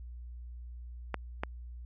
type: clicks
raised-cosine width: 0.5 ms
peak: -17 dBFS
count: 2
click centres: 1.143 / 1.435 s
effects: added 60 Hz sine -42 dBFS peak until 1.85 s